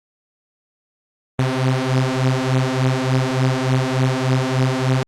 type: beating tone pair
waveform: sawtooth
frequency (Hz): 128.4 / 131.8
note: C3 / C3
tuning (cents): -32 / +13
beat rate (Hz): 3.4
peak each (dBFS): -15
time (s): 1.39-5.03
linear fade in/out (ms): 0
effects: low-pass 7000 Hz 12 dB/octave + Opus 32 kbps